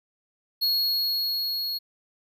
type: tone with level ramp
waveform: square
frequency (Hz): 4321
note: C#8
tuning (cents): -45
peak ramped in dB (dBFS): -21 to -28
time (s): 0.61-1.79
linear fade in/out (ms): 20
effects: none